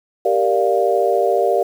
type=chord; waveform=sine; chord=G minor seventh; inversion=none; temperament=equal; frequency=392 / 466.2 / 587.3 / 698.5 Hz; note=G4 / Bb4 / D5 / F5; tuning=0 / 0 / 0 / 0 cents; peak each=-19 dBFS; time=0.25-1.63 s; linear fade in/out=5 ms; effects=7-bit